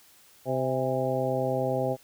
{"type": "harmonic tone with a mistuned harmonic", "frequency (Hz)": 130.1, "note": "C3", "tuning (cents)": -9, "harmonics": [1, 2, 3, 4, 5, 6], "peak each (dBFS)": [-32, -34, -33, -29, -31, -34], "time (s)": [0.45, 1.97], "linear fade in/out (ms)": 50, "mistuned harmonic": 6, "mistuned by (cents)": 66, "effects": ["white hiss -57 dBFS RMS until 2.03 s"]}